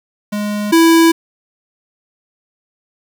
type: tone pair in turn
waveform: square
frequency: 207.8 / 329.9 Hz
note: G#3 / E4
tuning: +1 / +1 cents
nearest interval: minor sixth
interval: 800 cents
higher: second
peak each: -18 / -7 dBFS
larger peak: second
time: 0.32-0.72 / 0.72-1.12 s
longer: neither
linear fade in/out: 10 ms
effects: 7-bit